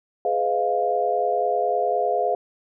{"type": "chord", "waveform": "sine", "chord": "F half-diminished seventh", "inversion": "first", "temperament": "just", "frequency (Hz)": [419.1, 502.9, 628.6, 698.5], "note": ["Ab4", "Cb5", "Eb5", "F5"], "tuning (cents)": [16, 31, 18, 0], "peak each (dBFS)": [-26, -26, -28, -22], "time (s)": [0.25, 2.35], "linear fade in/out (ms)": 2, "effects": []}